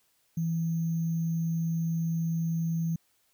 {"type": "tone with sample-and-hold", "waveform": "sine", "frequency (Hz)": 164.81, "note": "E3", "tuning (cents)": 0, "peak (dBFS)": -26, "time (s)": [0.37, 2.96], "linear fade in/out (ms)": 5, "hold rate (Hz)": 6300, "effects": ["white hiss -70 dBFS RMS until 3.33 s"]}